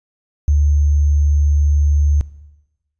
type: tone with sample-and-hold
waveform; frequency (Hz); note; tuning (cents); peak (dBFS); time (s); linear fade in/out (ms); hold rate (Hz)
sine; 73.1; D2; -7; -10; 0.48-2.21; 0; 6300
effects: noise-tail reverb RT60 1.0 s tail -19 dB re dry + resampled to 22050 Hz